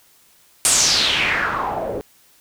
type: noise with low-pass filter sweep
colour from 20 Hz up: white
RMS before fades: -19 dBFS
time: 0.65-2.01 s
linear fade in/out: 0 ms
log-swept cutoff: 9200 to 430 Hz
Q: 4
effects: white hiss -54 dBFS RMS until 2.4 s